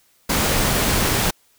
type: noise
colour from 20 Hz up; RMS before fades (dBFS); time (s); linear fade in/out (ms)
pink; -19; 0.29-1.31; 10
effects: white hiss -59 dBFS RMS until 1.58 s